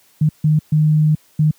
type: tone bursts at uneven times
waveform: sine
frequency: 153.5 Hz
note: D#3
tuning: 23 cents flat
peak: -10 dBFS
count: 4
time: 0.21-0.29 / 0.44-0.59 / 0.72-1.15 / 1.39-1.51 s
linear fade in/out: 5 ms
effects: white hiss -54 dBFS RMS until 1.58 s + high-pass 80 Hz 12 dB/octave